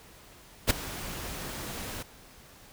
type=noise with ADSR envelope; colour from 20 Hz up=pink; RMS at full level=-20 dBFS; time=0.67-2.03 s; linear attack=34 ms; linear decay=8 ms; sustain=-18 dB; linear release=10 ms; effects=pink hiss -53 dBFS RMS until 2.72 s